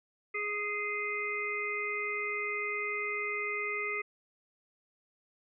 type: harmonic tone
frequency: 415.3 Hz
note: G#4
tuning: in tune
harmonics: 1 / 3 / 5 / 6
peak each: -39 / -40 / -34 / -39 dBFS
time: 0.34-4.02 s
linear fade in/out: 10 ms
effects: none